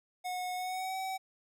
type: tone with pitch glide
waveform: square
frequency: 729 to 760.8 Hz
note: F#5 to F#5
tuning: -26 to +48 cents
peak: -35 dBFS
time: 0.24-1.18 s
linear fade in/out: 20 ms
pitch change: +74 cents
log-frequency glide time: 0.55-0.96 s
effects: none